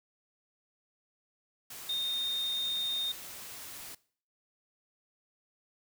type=tone in noise; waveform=sine; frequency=3670 Hz; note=A#7; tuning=28 cents flat; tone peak=-30 dBFS; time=1.89-3.12 s; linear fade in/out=5 ms; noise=white; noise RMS=-45 dBFS; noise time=1.7-3.95 s; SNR=+12 dB; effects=noise-tail reverb RT60 0.5 s tail -21 dB re dry